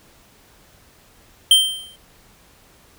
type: tone with exponential decay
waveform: square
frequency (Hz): 3136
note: G7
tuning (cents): 0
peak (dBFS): -7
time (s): 1.51-1.96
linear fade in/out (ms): 2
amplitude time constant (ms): 97
effects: pink hiss -52 dBFS RMS until 2.98 s